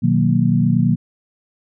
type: chord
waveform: sine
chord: B major seventh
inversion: none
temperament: equal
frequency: 123.47 / 155.56 / 185 / 233.1 Hz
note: B2 / D#3 / F#3 / A#3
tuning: 0 / 0 / 0 / 0 cents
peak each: -18 dBFS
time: 0.02-0.96 s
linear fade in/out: 20 ms
effects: none